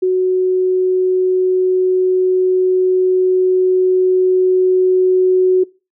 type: tone with level ramp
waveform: sine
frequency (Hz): 370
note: F#4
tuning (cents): 0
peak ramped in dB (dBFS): -11 to -8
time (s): 0.02-5.64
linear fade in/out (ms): 10
effects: noise-tail reverb RT60 0.3 s tail -23 dB re dry